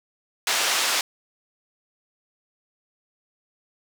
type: band-pass noise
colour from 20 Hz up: white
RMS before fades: -23 dBFS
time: 0.47-1.01 s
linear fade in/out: 2 ms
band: 520 to 5900 Hz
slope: 12 dB/octave
effects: none